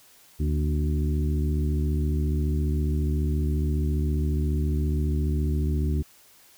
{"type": "harmonic tone with a mistuned harmonic", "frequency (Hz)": 74.6, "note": "D2", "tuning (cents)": 28, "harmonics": [1, 2, 3, 4, 5], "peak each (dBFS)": [-23, -29, -33, -35, -37], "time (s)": [0.39, 6.03], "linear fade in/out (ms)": 20, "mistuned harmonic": 3, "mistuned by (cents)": 59, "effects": ["white hiss -55 dBFS RMS until 6.57 s"]}